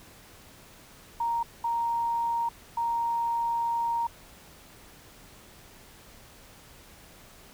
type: tone bursts at uneven times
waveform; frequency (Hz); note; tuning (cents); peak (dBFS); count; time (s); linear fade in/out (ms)
sine; 932.3; A#5; 0; -25; 3; 1.2-1.43 / 1.64-2.49 / 2.77-4.07; 5
effects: pink hiss -52 dBFS RMS until 7.53 s